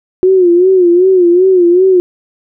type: tone with vibrato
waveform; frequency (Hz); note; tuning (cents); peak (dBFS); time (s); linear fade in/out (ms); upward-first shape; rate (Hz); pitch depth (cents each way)
sine; 361.9; F#4; -38; -4; 0.23-2; 0; sine; 2.6; 91
effects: none